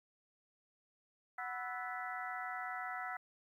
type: harmonic tone with a mistuned harmonic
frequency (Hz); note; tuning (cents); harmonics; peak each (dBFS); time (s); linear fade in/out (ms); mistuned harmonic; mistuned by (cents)
246.9; B3; 0; 3 / 4 / 5 / 6 / 7 / 8; -44 / -51 / -45 / -48 / -51 / -46; 1.38-3.17; 5; 5; +110
effects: 12-bit